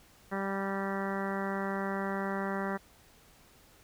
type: harmonic tone with a mistuned harmonic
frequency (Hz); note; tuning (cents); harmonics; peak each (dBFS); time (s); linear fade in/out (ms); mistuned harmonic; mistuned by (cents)
195.6; G3; -4; 1 / 2 / 3 / 4 / 5 / 6 / 7 / 8 / 9 / 10; -35 / -38 / -40 / -41 / -42 / -43 / -43 / -44 / -45 / -45; 0.31-2.78; 20; 10; -20
effects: pink hiss -60 dBFS RMS until 3.83 s